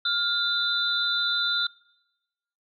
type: tone cluster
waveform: sine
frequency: 1406 / 3603 / 3987 Hz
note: F6 / A7 / B7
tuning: +11 / +40 / +16 cents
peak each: -27 dBFS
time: 0.05-1.67 s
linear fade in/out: 5 ms
effects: noise-tail reverb RT60 1.0 s tail -24 dB re dry